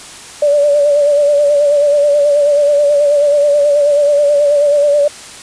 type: tone with vibrato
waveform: sine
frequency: 580 Hz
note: D5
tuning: 22 cents flat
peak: -7 dBFS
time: 0.42-5.08 s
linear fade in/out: 5 ms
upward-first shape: sine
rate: 9.3 Hz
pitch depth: 42 cents each way
effects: white hiss -32 dBFS RMS until 5.42 s + resampled to 22050 Hz